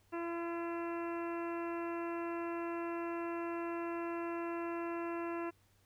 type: harmonic tone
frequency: 339.2 Hz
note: E4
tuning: 50 cents sharp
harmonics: 1 / 2 / 3 / 4 / 5 / 6 / 7 / 8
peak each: -38 / -45 / -45 / -49 / -52 / -57 / -57 / -53 dBFS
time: 0.12-5.51 s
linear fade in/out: 20 ms
effects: added 97 Hz sine -70 dBFS peak until 5.85 s + pink hiss -72 dBFS RMS until 5.85 s